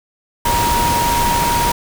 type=tone in noise; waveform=sine; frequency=946 Hz; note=A#5; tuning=25 cents sharp; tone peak=-15 dBFS; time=0.45-1.72 s; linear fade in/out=5 ms; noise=pink; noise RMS=-19 dBFS; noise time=0.45-1.72 s; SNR=+1 dB; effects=none